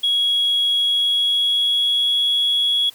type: tone with pitch glide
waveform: sine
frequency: 3322 to 3347 Hz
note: G#7 to G#7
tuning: 0 to +13 cents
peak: -14 dBFS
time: 0.03-2.9 s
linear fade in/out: 10 ms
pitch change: +13 cents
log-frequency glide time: 0.73-2.25 s
effects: tanh soft clip ceiling -12 dBFS + white hiss -47 dBFS RMS until 2.94 s